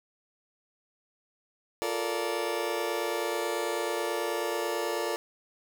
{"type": "chord", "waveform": "30% pulse", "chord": "Bb major seventh", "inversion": "second", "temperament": "just", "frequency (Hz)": [349.6, 437, 466.2, 582.7], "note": ["F4", "A4", "Bb4", "D5"], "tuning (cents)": [2, -12, 0, -14], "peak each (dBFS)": -32, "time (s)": [1.82, 5.16], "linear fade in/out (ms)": 0, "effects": []}